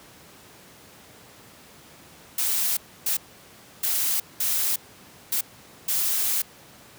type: noise bursts at uneven times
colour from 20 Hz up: blue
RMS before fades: -24 dBFS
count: 6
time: 2.38-2.77 / 3.06-3.17 / 3.83-4.2 / 4.4-4.76 / 5.32-5.41 / 5.88-6.42 s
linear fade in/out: 5 ms
effects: pink hiss -49 dBFS RMS until 6.98 s + high-pass 100 Hz 12 dB/octave